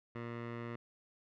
15% pulse tone with low-pass filter, 117.9 Hz, A#2, 20 cents sharp, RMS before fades -43 dBFS, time 0.15-0.76 s, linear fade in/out 5 ms, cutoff 2000 Hz, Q 1.5, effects none

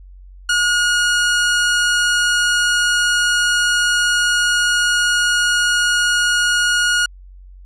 sawtooth tone, 1441 Hz, F#6, 46 cents flat, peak -10 dBFS, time 0.49-7.06 s, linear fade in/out 5 ms, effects added 46 Hz sine -37 dBFS peak until 7.65 s + resampled to 22050 Hz

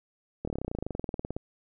slowing click train, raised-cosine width 2 ms, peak -19 dBFS, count 24, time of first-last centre 0.45-1.365 s, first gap 25 ms, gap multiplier 1.04, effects none

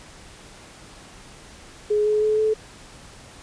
sine tone with pitch steps, 420 / 424.6 / 429.3 / 434.1 Hz, G#4 / G#4 / A4 / A4, +19 / +38 / -43 / -23 cents, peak -17 dBFS, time 1.9-2.54 s, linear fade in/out 10 ms, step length 160 ms, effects pink hiss -45 dBFS RMS until 3.42 s + resampled to 22050 Hz

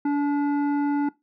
sine tone with hard clipping, 287.9 Hz, D4, 34 cents flat, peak -22 dBFS, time 0.05-1.09 s, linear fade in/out 5 ms, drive 11 dB, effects noise-tail reverb RT60 0.2 s tail -20 dB re dry + low-pass 2000 Hz 12 dB/octave

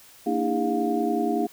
sine tone cluster, 230.6 / 293.5 / 324.1 / 406.2 / 709 Hz, A#3 / D4 / E4 / G#4 / F5, -19 / -1 / -29 / -38 / +26 cents, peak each -28 dBFS, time 0.26-1.47 s, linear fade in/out 10 ms, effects white hiss -51 dBFS RMS until 1.52 s

